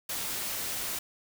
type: noise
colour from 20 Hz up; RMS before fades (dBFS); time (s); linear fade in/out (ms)
white; -34; 0.09-0.99; 5
effects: none